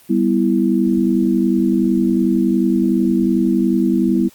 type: chord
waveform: sine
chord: E minor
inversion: first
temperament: equal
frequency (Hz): 196 / 246.9 / 329.6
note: G3 / B3 / E4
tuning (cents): 0 / 0 / 0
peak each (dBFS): -17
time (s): 0.09-4.29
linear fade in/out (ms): 20
effects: white hiss -48 dBFS RMS until 4.34 s + Opus 32 kbps